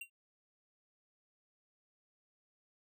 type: tone with exponential decay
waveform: square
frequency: 2759 Hz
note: F7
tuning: 22 cents flat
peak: -40 dBFS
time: 0.01-0.1 s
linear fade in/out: 5 ms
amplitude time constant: 18 ms
effects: none